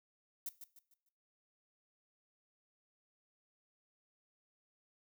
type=noise with echo; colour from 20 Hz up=violet; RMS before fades=-41 dBFS; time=0.46-0.49 s; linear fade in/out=2 ms; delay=150 ms; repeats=4; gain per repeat=-9 dB; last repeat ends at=1.09 s; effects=noise-tail reverb RT60 0.4 s tail -17 dB re dry